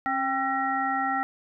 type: harmonic tone with a mistuned harmonic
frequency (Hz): 270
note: C#4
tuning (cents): -45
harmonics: 1 / 3 / 5 / 7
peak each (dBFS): -33 / -27 / -29 / -31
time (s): 0.06-1.23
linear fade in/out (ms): 0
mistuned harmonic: 3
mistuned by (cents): -49
effects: none